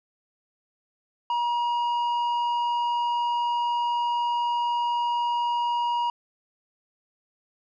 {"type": "tone with tanh clipping", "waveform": "triangle", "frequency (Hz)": 954, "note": "A#5", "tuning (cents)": 40, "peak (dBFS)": -24, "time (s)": [1.3, 6.1], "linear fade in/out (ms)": 2, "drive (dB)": 11, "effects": []}